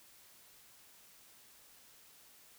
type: silence
effects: white hiss -61 dBFS RMS until 2.58 s